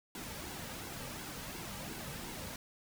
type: noise with flanger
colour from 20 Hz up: pink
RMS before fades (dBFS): -44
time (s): 0.15-2.56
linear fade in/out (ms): 2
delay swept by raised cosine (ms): 1.6 to 2.9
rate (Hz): 2.8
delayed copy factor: -0.55
effects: none